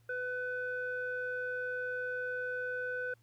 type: tone with low-pass filter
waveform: square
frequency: 500 Hz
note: B4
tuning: 21 cents sharp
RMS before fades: -37 dBFS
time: 0.09-3.14 s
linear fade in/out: 5 ms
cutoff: 1400 Hz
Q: 6
effects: added 115 Hz sine -63 dBFS peak until 3.22 s + pink hiss -73 dBFS RMS until 3.22 s